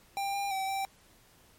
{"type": "tone with pitch steps", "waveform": "square", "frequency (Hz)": [793, 800, 770, 780], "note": ["G5", "G5", "G5", "G5"], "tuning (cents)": [20, 35, -31, -9], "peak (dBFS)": -31, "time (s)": [0.17, 0.85], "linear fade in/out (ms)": 0, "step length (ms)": 170, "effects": ["pink hiss -61 dBFS RMS until 1.58 s", "MP3 64 kbps"]}